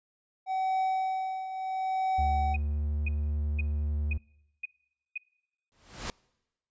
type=tone with tremolo; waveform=triangle; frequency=758 Hz; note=F#5; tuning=42 cents sharp; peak=-23 dBFS; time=0.46-2.57 s; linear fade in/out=50 ms; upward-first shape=triangle; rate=0.73 Hz; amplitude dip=70%
type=tone with pitch glide; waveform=triangle; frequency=73.1 to 74.08 Hz; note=D2 to D2; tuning=-7 to +16 cents; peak=-25 dBFS; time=2.18-4.18 s; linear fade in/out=10 ms; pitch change=+23 cents; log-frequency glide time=2.35-2.94 s
type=tone bursts; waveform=sine; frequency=2489 Hz; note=D#7; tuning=in tune; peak=-31 dBFS; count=6; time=2.54-5.178 s; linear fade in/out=5 ms; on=23 ms; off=500 ms
type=noise with exponential growth; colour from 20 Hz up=pink; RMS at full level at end=-32 dBFS; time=5.72-6.1 s; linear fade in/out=0 ms; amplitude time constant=82 ms
effects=noise-tail reverb RT60 1.0 s tail -26 dB re dry + resampled to 16000 Hz